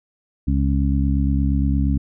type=harmonic tone; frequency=68.6 Hz; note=C#2; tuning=17 cents flat; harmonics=1 / 2 / 3 / 4; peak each=-18 / -23 / -24 / -24 dBFS; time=0.47-1.98 s; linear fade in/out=10 ms; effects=none